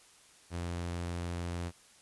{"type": "tone", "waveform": "sawtooth", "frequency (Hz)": 86.7, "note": "F2", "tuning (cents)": -12, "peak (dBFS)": -31, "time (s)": [0.5, 1.72], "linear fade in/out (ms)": 50, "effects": ["white hiss -60 dBFS RMS until 2.01 s", "resampled to 24000 Hz"]}